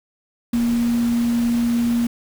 sine tone in noise, 236 Hz, A#3, 22 cents sharp, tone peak -16 dBFS, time 0.53-2.07 s, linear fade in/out 5 ms, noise pink, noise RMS -34 dBFS, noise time 0.53-2.07 s, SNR +15 dB, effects none

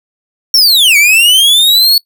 45% pulse linear two-way sweep, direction down then up, 5588 to 2226 to 4435 Hz, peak -4 dBFS, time 0.54-1.98 s, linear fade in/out 2 ms, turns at 0.97 s, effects noise-tail reverb RT60 0.1 s tail -22 dB re dry

